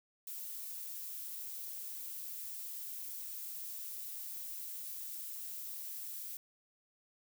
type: noise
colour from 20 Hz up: violet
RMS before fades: -44 dBFS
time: 0.27-6.37 s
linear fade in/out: 2 ms
effects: none